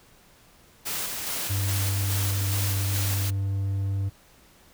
white noise with tremolo, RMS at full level -30 dBFS, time 0.85-3.31 s, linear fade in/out 20 ms, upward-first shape square, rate 2.4 Hz, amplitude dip 25%
triangle tone, 98 Hz, G2, in tune, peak -22 dBFS, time 1.49-4.1 s, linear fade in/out 20 ms
effects pink hiss -56 dBFS RMS until 4.73 s

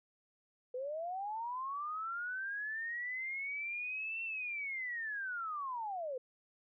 sine linear two-way sweep, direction up then down, 487.9 to 2714 to 487.9 Hz, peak -37 dBFS, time 0.74-6.18 s, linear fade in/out 5 ms, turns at 4.23 s, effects none

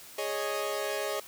sawtooth chord, Ab suspended fourth, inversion none, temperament equal, 415.3 / 554.4 / 622.3 Hz, Ab4 / Db5 / Eb5, 0 / 0 / 0 cents, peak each -31 dBFS, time 0.18-1.2 s, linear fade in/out 5 ms, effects white hiss -49 dBFS RMS until 1.27 s + high-pass 60 Hz 12 dB/octave

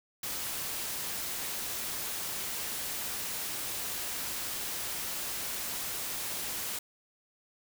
white noise, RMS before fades -36 dBFS, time 0.23-6.79 s, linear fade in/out 5 ms, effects none

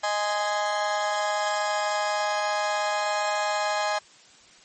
30% pulse chord, Ab major, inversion second, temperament just, 623 / 830.6 / 1038.3 Hz, Eb5 / Ab5 / C6, +2 / 0 / -14 cents, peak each -25 / -24 / -30 dBFS, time 0.03-3.99 s, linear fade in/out 10 ms, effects white hiss -53 dBFS RMS until 4.64 s + MP3 32 kbps

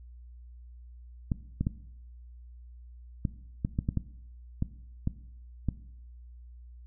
clicks, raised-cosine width 5 ms, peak -15 dBFS, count 11, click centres 1.318 / 1.61 / 1.669 / 3.252 / 3.649 / 3.789 / 3.889 / 3.973 / 4.624 / 5.074 / 5.687 s, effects noise-tail reverb RT60 0.8 s tail -18 dB re dry + added 60 Hz sine -46 dBFS peak until 6.86 s

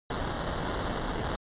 pink noise with sample-and-hold, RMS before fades -32 dBFS, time 0.1-1.36 s, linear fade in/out 5 ms, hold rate 2450 Hz, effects resampled to 8000 Hz

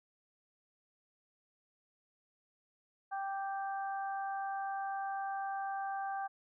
harmonic tone, 392 Hz, G4, in tune, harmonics 2 / 3 / 4, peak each -36 / -46 / -45 dBFS, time 3.11-6.28 s, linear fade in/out 20 ms, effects none

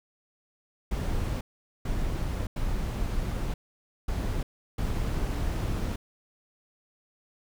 brown noise bursts at uneven times, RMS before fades -29 dBFS, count 5, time 0.91-1.41 / 1.85-2.47 / 2.56-3.54 / 4.08-4.43 / 4.78-5.96 s, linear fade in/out 5 ms, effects none

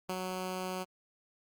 10% pulse tone with ADSR envelope, 185 Hz, F#3, in tune, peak -25 dBFS, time 0.09-0.85 s, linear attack 4 ms, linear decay 59 ms, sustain -2 dB, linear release 29 ms, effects Opus 48 kbps

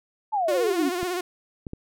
sine exponential sweep, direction down, 895 to 261.6 Hz, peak -21 dBFS, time 0.32-0.9 s, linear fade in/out 20 ms
sawtooth tone with vibrato, 358.2 Hz, F4, 44 cents sharp, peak -22 dBFS, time 0.48-1.21 s, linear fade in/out 5 ms, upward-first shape sine, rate 16 Hz, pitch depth 63 cents each way
clicks, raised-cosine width 3 ms, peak -21 dBFS, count 3, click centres 1.03 / 1.668 / 1.734 s
effects none

